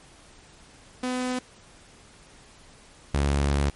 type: tone pair in turn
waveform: sawtooth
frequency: 252.2 / 70.77 Hz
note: B3 / C#2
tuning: +36 / +36 cents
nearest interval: octave + minor seventh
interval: 2200 cents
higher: first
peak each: -22 / -17 dBFS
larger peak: second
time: 1.03-1.39 / 3.14-3.7 s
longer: second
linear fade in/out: 5 ms
effects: pink hiss -52 dBFS RMS until 3.75 s + MP3 48 kbps